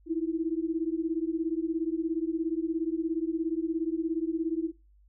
sine beating tone pair, 318.3 / 335.3 Hz, D#4 / E4, +39 / +30 cents, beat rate 17 Hz, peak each -30 dBFS, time 0.06-4.72 s, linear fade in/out 50 ms, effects noise-tail reverb RT60 0.3 s tail -23 dB re dry + added 50 Hz sine -57 dBFS peak until 5.08 s

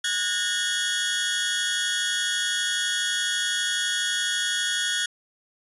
sawtooth tone cluster, 1457 / 1637 / 1825 / 3346 Hz, F#6 / G#6 / A#6 / G#7, -27 / -25 / -37 / +12 cents, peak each -26 / -30 / -27 / -23 dBFS, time 0.04-5.06 s, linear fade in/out 5 ms, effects resampled to 24000 Hz

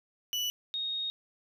35% pulse / sine tone pair in turn, 2960 / 3729 Hz, F#7 / A#7, 0 / 0 cents, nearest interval major third, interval 400 cents, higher second, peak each -28 / -31 dBFS, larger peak first, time 0.33-0.5 / 0.74-1.1 s, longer second, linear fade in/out 0 ms, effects none

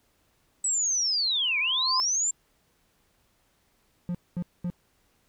sine linear two-way sweep, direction down then up, 7970 to 2210 to 7450 Hz, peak -23 dBFS, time 0.64-2.31 s, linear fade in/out 5 ms, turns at 1.59 s
sine tone with exponential growth, 1034 Hz, C6, 21 cents flat, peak -23 dBFS, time 1.26-2 s, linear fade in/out 0 ms, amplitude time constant 160 ms
triangle tone bursts, 176.2 Hz, F3, 16 cents sharp, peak -25 dBFS, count 3, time 4.09-4.701 s, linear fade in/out 0 ms, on 57 ms, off 220 ms
effects pink hiss -68 dBFS RMS until 5.28 s

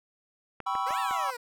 clicks, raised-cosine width 0.5 ms, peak -23 dBFS, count 4, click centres 0.603 / 0.753 / 0.907 / 1.11 s
triangle chord, C# half-diminished seventh, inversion second, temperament equal with one note detuned, 778.6 / 987.8 / 1108.7 / 1318.5 Hz, G5 / B5 / C#6 / E6, -12 / 0 / 0 / 0 cents, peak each -31 / -30 / -31 / -32 dBFS, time 0.66-1.31 s, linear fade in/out 10 ms
15% pulse exponential two-way sweep, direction up then down, 466.2 to 937 to 466.2 Hz, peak -29 dBFS, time 0.86-1.37 s, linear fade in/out 10 ms, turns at 0.99 s
effects none

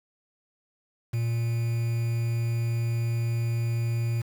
triangle tone with quantisation, 116.54 Hz, A#2, in tune, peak -22 dBFS, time 1.13-4.22 s, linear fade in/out 10 ms, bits 7, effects none

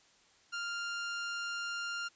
sawtooth tone, 1396.9 Hz, F6, in tune, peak -32 dBFS, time 0.52-2.09 s, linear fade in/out 20 ms, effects white hiss -65 dBFS RMS until 2.15 s + resampled to 16000 Hz

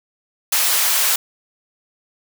white high-pass noise, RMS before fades -17 dBFS, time 0.52-1.16 s, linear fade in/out 5 ms, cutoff 720 Hz, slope 12 dB/octave, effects none

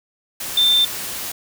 sine tone in noise, 3572 Hz, A7, 25 cents sharp, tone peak -12 dBFS, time 0.57-0.85 s, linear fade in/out 5 ms, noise white, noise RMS -28 dBFS, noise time 0.4-1.32 s, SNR +13 dB, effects none

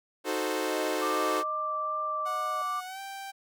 sawtooth chord, D# diminished seventh, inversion none, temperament equal, 311.1 / 370 / 440 / 523.3 Hz, D#4 / F#4 / A4 / C5, 0 / 0 / 0 / 0 cents, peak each -30 dBFS, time 0.24-1.44 s, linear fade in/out 50 ms
sine tone, 620 Hz, D#5, 6 cents flat, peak -37 dBFS, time 0.65-2.62 s, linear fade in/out 2 ms
sine tone with vibrato, 1176 Hz, D6, 2 cents sharp, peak -29 dBFS, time 1.01-2.81 s, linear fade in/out 20 ms, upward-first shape sine, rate 2.3 Hz, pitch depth 10 cents each way
sawtooth tone with pitch glide, 735 to 783.2 Hz, F#5 to G5, -12 to -2 cents, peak -34 dBFS, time 2.25-3.32 s, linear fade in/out 20 ms, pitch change +110 cents, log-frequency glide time 2.85-3 s
effects none

